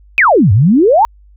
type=exponential two-way sweep; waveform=sine; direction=down then up; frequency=2637 to 91.6 to 969 Hz; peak=-5 dBFS; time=0.18-1.05 s; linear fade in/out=0 ms; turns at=0.52 s; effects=added 50 Hz sine -40 dBFS peak until 1.36 s